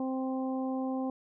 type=harmonic tone; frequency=261.6 Hz; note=C4; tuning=in tune; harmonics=1 / 2 / 3 / 4; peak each=-31 / -38 / -40 / -46 dBFS; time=0-1.1 s; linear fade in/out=2 ms; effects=none